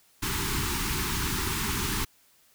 pink band-stop noise, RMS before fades -29 dBFS, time 0.22-2.05 s, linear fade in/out 10 ms, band 420 to 840 Hz, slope 96 dB/octave, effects white hiss -62 dBFS RMS until 2.54 s

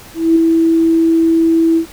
sine tone with ADSR envelope, 328.2 Hz, E4, 8 cents flat, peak -5 dBFS, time 0.14-1.86 s, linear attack 220 ms, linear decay 4 ms, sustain -3 dB, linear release 92 ms, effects pink hiss -37 dBFS RMS until 1.92 s

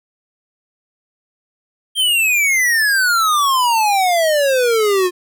square exponential sweep, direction down, 3200 to 352.6 Hz, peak -13 dBFS, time 1.95-5.11 s, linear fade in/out 50 ms, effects none

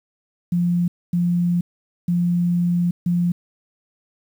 sine tone bursts at uneven times, 174.61 Hz, F3, in tune, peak -16 dBFS, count 4, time 0.52-0.88 / 1.13-1.61 / 2.08-2.91 / 3.06-3.32 s, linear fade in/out 5 ms, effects 8-bit

